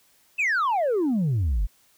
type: exponential sweep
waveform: sine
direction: down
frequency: 2704 to 41.4 Hz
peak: -18 dBFS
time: 0.38-1.67 s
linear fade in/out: 20 ms
effects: tanh soft clip ceiling -19 dBFS + white hiss -61 dBFS RMS until 1.97 s